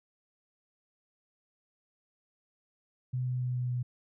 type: tone with pitch steps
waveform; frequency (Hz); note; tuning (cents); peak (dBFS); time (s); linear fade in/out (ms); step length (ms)
sine; 126.6 / 125.87 / 125.15 / 124.43 / 123.71; B2 / B2 / B2 / B2 / B2; +43 / +33 / +23 / +13 / +3; -29; 3.13-3.83; 10; 140
effects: none